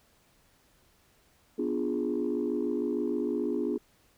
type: chord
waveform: sine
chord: B diminished seventh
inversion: none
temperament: equal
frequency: 246.9 / 293.7 / 349.2 / 415.3 Hz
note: B3 / D4 / F4 / Ab4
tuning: 0 / 0 / 0 / 0 cents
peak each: -32 dBFS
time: 1.58-3.78 s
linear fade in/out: 10 ms
effects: tanh soft clip ceiling -20 dBFS + pink hiss -65 dBFS RMS until 4.17 s